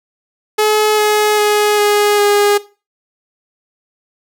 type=tone with pitch steps; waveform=sawtooth; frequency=426.8 / 422.6 / 418.5 / 414.4 / 410.4 Hz; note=G#4 / G#4 / G#4 / G#4 / G#4; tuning=+47 / +30 / +13 / -4 / -21 cents; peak=-6 dBFS; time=0.58-2.58 s; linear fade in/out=10 ms; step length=400 ms; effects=noise-tail reverb RT60 0.3 s tail -17 dB re dry